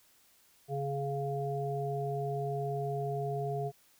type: harmonic tone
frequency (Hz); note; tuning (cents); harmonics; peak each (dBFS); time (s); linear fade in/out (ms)
139.5; C#3; +11; 1 / 3 / 5; -35 / -36 / -37; 0.68-3.72; 50
effects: white hiss -65 dBFS RMS until 3.99 s